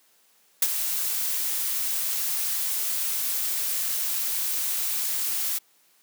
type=noise with ADSR envelope; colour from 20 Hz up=blue; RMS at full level=-18 dBFS; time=0.62-5.59 s; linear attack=4 ms; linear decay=38 ms; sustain=-9 dB; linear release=17 ms; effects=white hiss -62 dBFS RMS until 6.02 s + high-pass 200 Hz 12 dB/octave